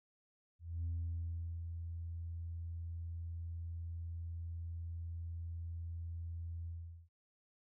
sine tone with ADSR envelope, 84 Hz, E2, 33 cents sharp, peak -34 dBFS, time 0.59-7.09 s, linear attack 250 ms, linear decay 780 ms, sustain -6 dB, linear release 420 ms, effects tanh soft clip ceiling -33 dBFS

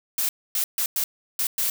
blue noise bursts at uneven times, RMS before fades -24 dBFS, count 6, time 0.18-0.29 / 0.55-0.64 / 0.78-0.86 / 0.96-1.04 / 1.39-1.47 / 1.58-1.7 s, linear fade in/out 2 ms, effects none

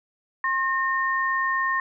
sine tone pair together, 1069.1 / 1832 Hz, C6 / A#6, +37 / -31 cents, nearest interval major sixth, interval 932 cents, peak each -24 dBFS, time 0.44-1.8 s, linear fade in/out 2 ms, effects none

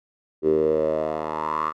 10% pulse tone with band-pass filter sweep, 77.78 Hz, D#2, in tune, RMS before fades -23 dBFS, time 0.42-1.73 s, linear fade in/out 50 ms, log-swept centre 370 to 1200 Hz, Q 6.4, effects none

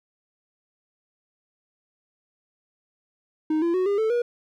triangle tone with pitch steps, 311.1 / 339.3 / 370 / 403.4 / 440 / 479.8 Hz, D#4 / F4 / F#4 / G4 / A4 / A#4, 0 / -50 / 0 / +50 / 0 / +50 cents, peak -18 dBFS, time 3.5-4.22 s, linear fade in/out 5 ms, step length 120 ms, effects none

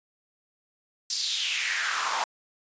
pink noise with high-pass filter sweep, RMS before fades -28 dBFS, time 1.1-2.24 s, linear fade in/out 2 ms, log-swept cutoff 5200 to 830 Hz, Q 3.7, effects resampled to 16000 Hz

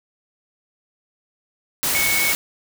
sine tone in noise, 2217 Hz, C#7, in tune, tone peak -20 dBFS, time 1.95-2.32 s, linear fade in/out 0 ms, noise white, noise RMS -21 dBFS, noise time 1.83-2.35 s, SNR -2 dB, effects none

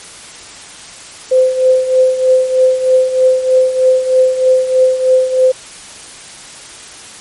sine tone with tremolo, 515 Hz, C5, 28 cents flat, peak -4 dBFS, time 1.31-5.52 s, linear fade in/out 10 ms, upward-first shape triangle, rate 3.2 Hz, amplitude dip 75%, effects white hiss -33 dBFS RMS until 7.2 s + MP3 48 kbps

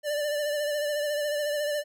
square tone with vibrato, 590 Hz, D5, 8 cents sharp, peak -27 dBFS, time 0.03-1.84 s, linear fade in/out 50 ms, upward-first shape sine, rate 14 Hz, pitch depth 34 cents each way, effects none

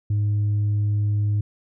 sine tone with tanh clipping, 103.83 Hz, G#2, in tune, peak -19 dBFS, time 0.1-1.41 s, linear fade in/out 5 ms, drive 1 dB, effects none

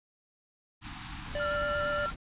pink band-stop noise, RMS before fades -41 dBFS, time 0.81-2.16 s, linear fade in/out 50 ms, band 320 to 740 Hz, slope 96 dB/octave
brown noise with tremolo, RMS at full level -42 dBFS, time 1.26-2.16 s, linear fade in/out 2 ms, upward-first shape sine, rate 14 Hz, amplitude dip 35%
square tone, 587.3 Hz, D5, in tune, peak -32 dBFS, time 1.35-2.06 s, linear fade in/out 2 ms
sine tone with vibrato, 1381 Hz, F6, 20 cents flat, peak -31 dBFS, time 1.39-2.11 s, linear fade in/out 20 ms, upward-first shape square, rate 8.5 Hz, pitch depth 24 cents each way
effects resampled to 8000 Hz

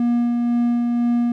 triangle tone with tremolo, 238.6 Hz, A#3, 41 cents sharp, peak -13 dBFS, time 0-1.32 s, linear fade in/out 2 ms, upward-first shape sine, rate 2 Hz, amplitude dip 25%, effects none

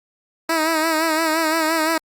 10% pulse tone with vibrato, 320 Hz, D#4, 49 cents sharp, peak -9 dBFS, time 0.49-1.98 s, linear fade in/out 5 ms, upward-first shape sine, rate 5.8 Hz, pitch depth 57 cents each way, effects Opus 48 kbps

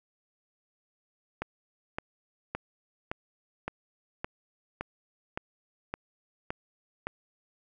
click train, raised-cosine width 0.5 ms, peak -17 dBFS, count 11, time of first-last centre 1.42-7.07 s, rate 1.77 Hz, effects none

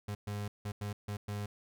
35% pulse tone bursts at uneven times, 103 Hz, G#2, 14 cents flat, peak -34 dBFS, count 6, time 0.08-0.15 / 0.27-0.48 / 0.65-0.72 / 0.81-0.93 / 1.08-1.17 / 1.28-1.46 s, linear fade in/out 5 ms, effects none

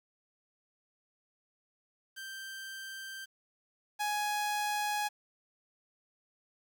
sawtooth tone pair in turn, 1568 / 834.2 Hz, G6 / G#5, 0 / +7 cents, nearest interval major seventh, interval 1093 cents, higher first, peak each -38 / -27 dBFS, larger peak second, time 2.16-3.26 / 3.99-5.09 s, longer neither, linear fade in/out 20 ms, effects 10-bit

